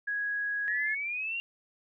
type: tone with pitch glide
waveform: sine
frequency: 1661 to 1726.5 Hz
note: G#6 to A6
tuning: 0 to -33 cents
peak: -29 dBFS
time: 0.07-0.95 s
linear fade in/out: 10 ms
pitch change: +67 cents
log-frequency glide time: 0.67-0.74 s
type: linear sweep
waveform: sine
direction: up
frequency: 1846 to 2794 Hz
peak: -31 dBFS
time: 0.68-1.4 s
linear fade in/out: 0 ms
effects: none